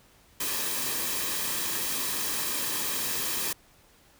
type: noise with comb filter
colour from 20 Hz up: white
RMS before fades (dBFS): -30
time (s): 0.4-3.53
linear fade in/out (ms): 5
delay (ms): 1.4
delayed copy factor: -0.5
effects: pink hiss -59 dBFS RMS until 4.19 s